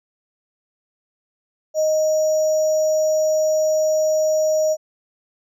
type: tone with sample-and-hold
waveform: sine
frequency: 622.3 Hz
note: D#5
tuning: in tune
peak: -15 dBFS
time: 1.74-4.77 s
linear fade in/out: 50 ms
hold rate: 6300 Hz
effects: low-pass 10000 Hz 12 dB/octave